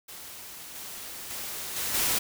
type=noise with level steps; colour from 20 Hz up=white; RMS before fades=-43 / -40 / -36 / -31 / -26 dBFS; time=0.08-2.19 s; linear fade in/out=10 ms; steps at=0.75 / 1.3 / 1.76 / 1.94 s; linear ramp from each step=5 ms; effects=none